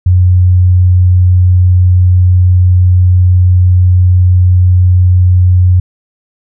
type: tone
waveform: sine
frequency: 90.6 Hz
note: F#2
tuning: 36 cents flat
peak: -3 dBFS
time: 0.06-5.8 s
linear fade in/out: 5 ms
effects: none